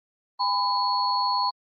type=tone cluster; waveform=sine; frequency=815 / 1003 / 4354 Hz; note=G#5 / B5 / C#8; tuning=-33 / +26 / -32 cents; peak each=-29 / -23 / -28 dBFS; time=0.39-1.51 s; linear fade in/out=20 ms; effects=Opus 32 kbps